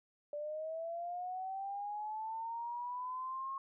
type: linear sweep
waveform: sine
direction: up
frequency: 583 to 1086 Hz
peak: -38 dBFS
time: 0.33-3.58 s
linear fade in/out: 2 ms
effects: none